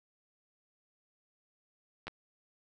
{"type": "clicks", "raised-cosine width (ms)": 0.3, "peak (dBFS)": -24, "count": 2, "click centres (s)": [2.07, 2.08], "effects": []}